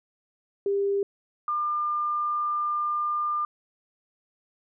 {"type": "tone pair in turn", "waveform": "sine", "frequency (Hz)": [398.9, 1200.2], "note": ["G4", "D6"], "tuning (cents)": [30, 37], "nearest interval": "octave + perfect fifth", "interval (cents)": 1907, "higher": "second", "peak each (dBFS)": [-22, -24], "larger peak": "first", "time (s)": [[0.66, 1.03], [1.48, 3.45]], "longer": "second", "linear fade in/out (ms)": 2, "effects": []}